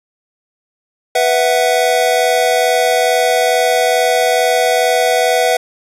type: chord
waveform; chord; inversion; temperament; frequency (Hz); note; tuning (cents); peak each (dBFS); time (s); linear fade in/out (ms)
square; B suspended fourth; none; just; 493.9 / 658.5 / 740.8; B4 / E5 / F#5; 0 / -2 / +2; -16; 1.15-5.57; 5
effects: resampled to 32000 Hz + 8-bit